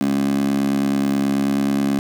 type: tone with high-pass filter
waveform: 15% pulse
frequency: 69.3 Hz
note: C#2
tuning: in tune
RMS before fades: -19 dBFS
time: 0.01-1.99 s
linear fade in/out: 0 ms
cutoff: 240 Hz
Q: 5.3
effects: none